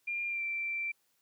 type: tone with pitch glide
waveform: sine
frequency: 2398 to 2347 Hz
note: D7 to D7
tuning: +36 to -2 cents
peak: -32 dBFS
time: 0.07-0.92 s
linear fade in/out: 10 ms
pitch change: -38 cents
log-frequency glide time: 0.28-0.42 s
effects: white hiss -74 dBFS RMS until 1.21 s + high-pass 100 Hz 12 dB/octave